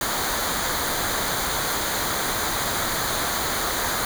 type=noise with comb filter; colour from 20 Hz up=pink; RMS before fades=-25 dBFS; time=0.01-4.05 s; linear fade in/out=2 ms; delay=0.37 ms; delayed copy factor=-0.65; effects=none